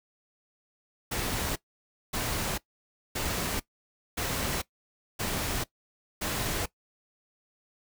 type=noise bursts; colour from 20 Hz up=pink; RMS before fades=-31 dBFS; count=6; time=1.11-6.66 s; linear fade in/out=10 ms; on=450 ms; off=570 ms; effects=noise-tail reverb RT60 0.1 s tail -19 dB re dry